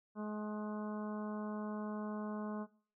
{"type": "harmonic tone with a mistuned harmonic", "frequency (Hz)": 211.7, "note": "G#3", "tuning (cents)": 33, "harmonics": [1, 2, 3, 4, 5, 6, 7], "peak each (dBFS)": [-39, -47, -49, -53, -50, -55, -57], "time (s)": [0.15, 2.67], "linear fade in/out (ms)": 50, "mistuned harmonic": 6, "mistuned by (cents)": -27, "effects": ["noise-tail reverb RT60 0.5 s tail -21 dB re dry"]}